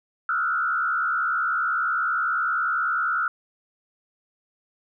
sine tone with frequency modulation, 1382 Hz, F6, 19 cents flat, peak -21 dBFS, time 0.29-3.28 s, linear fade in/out 2 ms, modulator 70.1 Hz, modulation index 1.3, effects none

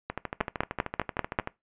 two click trains, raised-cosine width 0.5 ms, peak -16 / -9 dBFS, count 19 / 6, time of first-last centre 0.1-1.474 / 0.41-1.388 s, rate 13.1 / 5.11 Hz, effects noise-tail reverb RT60 0.2 s tail -20 dB re dry + resampled to 8000 Hz

